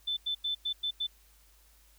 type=tone bursts at uneven times; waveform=sine; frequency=3524 Hz; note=A7; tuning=2 cents sharp; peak=-29 dBFS; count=6; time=0.07-0.17 / 0.26-0.35 / 0.44-0.55 / 0.65-0.73 / 0.83-0.91 / 1-1.07 s; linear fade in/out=10 ms; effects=added 51 Hz sine -61 dBFS peak until 1.98 s + white hiss -64 dBFS RMS until 1.98 s